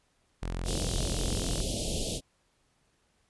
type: tone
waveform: sawtooth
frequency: 43.54 Hz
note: F1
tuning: 5 cents flat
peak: -28 dBFS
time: 0.42-1.62 s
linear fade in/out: 10 ms
type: band-stop noise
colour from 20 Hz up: pink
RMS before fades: -32 dBFS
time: 0.64-2.21 s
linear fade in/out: 50 ms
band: 670 to 2900 Hz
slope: 48 dB/octave
effects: pink hiss -71 dBFS RMS until 3.29 s + resampled to 24000 Hz